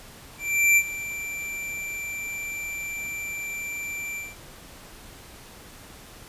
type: tone with ADSR envelope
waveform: square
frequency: 2349 Hz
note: D7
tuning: in tune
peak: -15 dBFS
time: 0.38-4.36 s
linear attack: 390 ms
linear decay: 56 ms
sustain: -16 dB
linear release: 190 ms
effects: pink hiss -46 dBFS RMS until 6.28 s + resampled to 32000 Hz